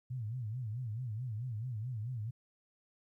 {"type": "tone with vibrato", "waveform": "sine", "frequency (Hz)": 116.54, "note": "A#2", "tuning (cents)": 0, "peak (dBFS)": -36, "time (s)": [0.1, 2.31], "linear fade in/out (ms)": 10, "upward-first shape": "sine", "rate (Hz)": 4.6, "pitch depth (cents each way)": 190, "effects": ["13-bit"]}